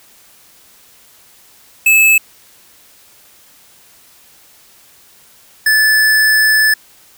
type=tone pair in turn; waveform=square; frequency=2605 / 1738.6 Hz; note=E7 / A6; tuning=-21 / -21 cents; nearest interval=perfect fifth; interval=700 cents; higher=first; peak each=-7 / -9 dBFS; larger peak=first; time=1.86-2.18 / 5.66-6.74 s; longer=second; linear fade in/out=5 ms; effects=white hiss -46 dBFS RMS until 7.17 s

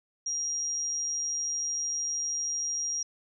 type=tone with amplitude modulation; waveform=sine; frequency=5700 Hz; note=F8; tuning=34 cents sharp; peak=-26 dBFS; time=0.26-3.03 s; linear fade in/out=5 ms; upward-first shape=sine; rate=153 Hz; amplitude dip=55%; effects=none

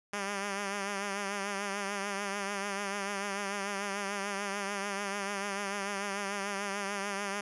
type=tone with vibrato; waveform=5% pulse; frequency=200 Hz; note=G3; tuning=35 cents sharp; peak=-22 dBFS; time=0.13-7.41 s; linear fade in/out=5 ms; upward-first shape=triangle; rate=6.8 Hz; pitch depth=60 cents each way; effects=resampled to 24000 Hz

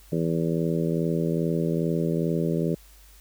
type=harmonic tone; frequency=82.41 Hz; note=E2; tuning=in tune; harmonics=2 / 3 / 4 / 5 / 6 / 7; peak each=-25 / -31 / -30 / -30 / -33 / -35 dBFS; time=0.12-2.75 s; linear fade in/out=5 ms; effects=added 50 Hz sine -50 dBFS peak until 3.2 s + white hiss -55 dBFS RMS until 3.2 s

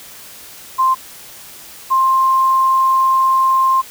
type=tone pair in turn; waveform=sine; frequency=1046.5 / 1055 Hz; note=C6 / C6; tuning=0 / +14 cents; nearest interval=unison; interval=14 cents; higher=second; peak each=-10 dBFS; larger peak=neither; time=0.78-0.95 / 1.9-3.82 s; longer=second; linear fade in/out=20 ms; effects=white hiss -37 dBFS RMS until 3.9 s

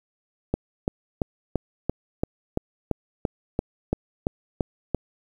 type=click train; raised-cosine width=2 ms; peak=-9 dBFS; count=14; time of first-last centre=0.54-4.947 s; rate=2.95 Hz; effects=8-bit

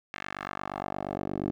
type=tone with band-pass filter sweep; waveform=10% pulse; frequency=48.56 Hz; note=G1; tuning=16 cents flat; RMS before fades=-35 dBFS; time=0.14-1.51 s; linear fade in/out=0 ms; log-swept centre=2100 to 330 Hz; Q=1.7; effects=none

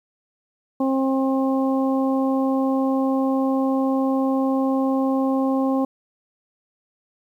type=harmonic tone; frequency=266.6 Hz; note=C4; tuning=33 cents sharp; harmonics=1 / 2 / 3 / 4; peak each=-19 / -25 / -29 / -31 dBFS; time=0.8-5.85 s; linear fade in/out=5 ms; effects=9-bit

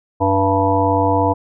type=harmonic tone; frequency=97.3 Hz; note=G2; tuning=12 cents flat; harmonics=1 / 3 / 5 / 7 / 9 / 10; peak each=-20 / -20 / -20 / -20 / -20 / -20 dBFS; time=0.2-1.34 s; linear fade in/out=20 ms; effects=none

